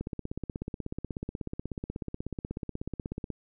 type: click train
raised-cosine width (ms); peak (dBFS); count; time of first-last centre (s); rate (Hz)
3; -21; 55; 0.01-3.303; 16.4
effects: none